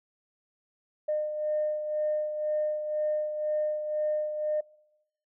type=beating tone pair; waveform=sine; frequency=607 / 609 Hz; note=D#5 / D#5; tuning=-43 / -37 cents; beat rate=2 Hz; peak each=-27 / -35 dBFS; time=1.08-4.61 s; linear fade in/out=10 ms; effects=noise-tail reverb RT60 0.9 s tail -24 dB re dry + tanh soft clip ceiling -20 dBFS